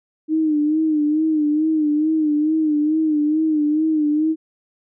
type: tone with vibrato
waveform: sine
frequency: 306.9 Hz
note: D#4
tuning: 24 cents flat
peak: -15 dBFS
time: 0.28-4.36 s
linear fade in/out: 50 ms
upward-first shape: sine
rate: 2.3 Hz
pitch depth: 63 cents each way
effects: none